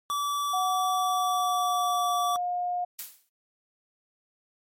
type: tone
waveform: square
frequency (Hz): 1154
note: D6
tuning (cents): -31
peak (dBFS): -27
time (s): 0.1-2.36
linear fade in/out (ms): 0
type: tone with pitch glide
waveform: sine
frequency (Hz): 740 to 713.6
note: F#5 to F5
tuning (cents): 0 to +37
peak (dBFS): -26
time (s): 0.53-2.85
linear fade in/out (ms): 10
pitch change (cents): -63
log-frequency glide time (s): 0.9-2.15
type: noise with exponential decay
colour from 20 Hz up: blue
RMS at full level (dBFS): -33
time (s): 2.99-3.29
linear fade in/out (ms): 0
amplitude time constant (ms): 64
effects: MP3 64 kbps